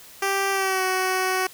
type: tone with pitch glide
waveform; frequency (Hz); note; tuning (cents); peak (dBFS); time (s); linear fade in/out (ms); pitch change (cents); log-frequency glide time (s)
10% pulse; 392 to 373.6; G4 to F#4; 0 to +17; -13; 0.22-1.47; 5; -83; 0.51-0.84
effects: white hiss -46 dBFS RMS until 1.53 s